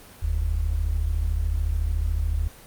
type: tone pair together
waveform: sine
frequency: 43.21 / 77 Hz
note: F1 / D#2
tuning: -18 / -17 cents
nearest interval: minor seventh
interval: 1001 cents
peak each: -24 dBFS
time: 0.22-2.48 s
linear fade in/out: 10 ms
effects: pink hiss -47 dBFS RMS until 2.66 s + Opus 24 kbps